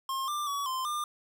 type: tone with pitch steps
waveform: square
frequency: 1068 / 1187 / 1132 / 1040 / 1200 Hz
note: C6 / D6 / C#6 / C6 / D6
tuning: +35 / +18 / +36 / -11 / +37 cents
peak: -31 dBFS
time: 0.09-1.04 s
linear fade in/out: 2 ms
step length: 190 ms
effects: none